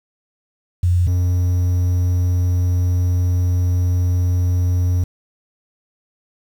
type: tone pair in turn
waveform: sine / triangle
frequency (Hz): 88.8 / 89.47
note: F2 / F2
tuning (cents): +29 / +42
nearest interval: unison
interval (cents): 13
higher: second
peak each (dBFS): -12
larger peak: neither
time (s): 0.83-1.07 / 1.07-5.04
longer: second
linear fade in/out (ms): 5
effects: 7-bit